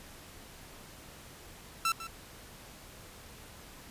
sawtooth tone with echo, 1337 Hz, E6, 24 cents sharp, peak -23 dBFS, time 1.85-1.92 s, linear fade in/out 2 ms, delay 150 ms, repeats 1, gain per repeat -13 dB, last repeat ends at 2.07 s, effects pink hiss -51 dBFS RMS until 3.9 s + resampled to 32000 Hz

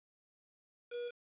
triangle tone with quantisation, 481.5 Hz, B4, 44 cents flat, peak -36 dBFS, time 0.9-1.12 s, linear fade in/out 50 ms, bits 8, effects resampled to 8000 Hz

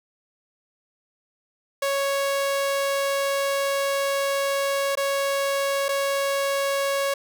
sawtooth tone with dropouts, 554.4 Hz, C#5, in tune, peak -18 dBFS, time 1.82-7.14 s, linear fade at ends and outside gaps 5 ms, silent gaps 4.954-4.972 / 5.884-5.889 s, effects none

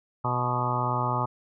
harmonic tone with a mistuned harmonic, 123.5 Hz, B2, in tune, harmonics 1 / 2 / 3 / 4 / 5 / 6 / 7 / 8 / 9 / 10, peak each -29 / -37 / -38 / -40 / -36 / -38 / -30 / -34 / -32 / -32 dBFS, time 0.24-1.26 s, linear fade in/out 10 ms, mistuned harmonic 9, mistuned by -16 cents, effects none

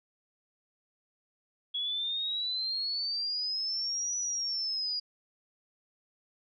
sine exponential two-way sweep, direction up then down, 3342 to 5920 to 4848 Hz, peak -30 dBFS, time 1.74-5 s, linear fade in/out 10 ms, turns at 4.18 s, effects none

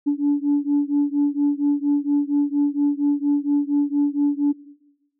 sine beating tone pair, 286.3 / 290.6 Hz, D4 / D4, -44 / -18 cents, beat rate 4.3 Hz, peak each -19 dBFS, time 0.06-4.53 s, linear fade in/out 20 ms, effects noise-tail reverb RT60 1.0 s tail -20 dB re dry + tanh soft clip ceiling -12 dBFS

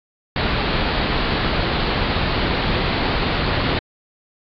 pink low-pass noise, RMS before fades -20 dBFS, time 0.36-3.79 s, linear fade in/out 2 ms, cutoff 4600 Hz, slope 96 dB/octave, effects AAC 64 kbps

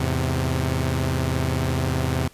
sawtooth chord, E augmented, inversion none, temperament equal with one note detuned, 82.41 / 105.89 / 130.81 Hz, E2 / G#2 / B#2, 0 / +34 / 0 cents, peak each -21 / -26 / -20 dBFS, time 0-2.28 s, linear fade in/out 5 ms, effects pink hiss -52 dBFS RMS until 2.33 s + resampled to 32000 Hz

